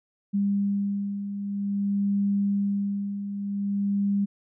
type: beating tone pair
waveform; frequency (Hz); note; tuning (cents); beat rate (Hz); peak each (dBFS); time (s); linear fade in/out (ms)
sine; 200.1 / 200.61; G3 / G3; +36 / +40; 0.51; -31 / -24; 0.33-4.26; 20
effects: none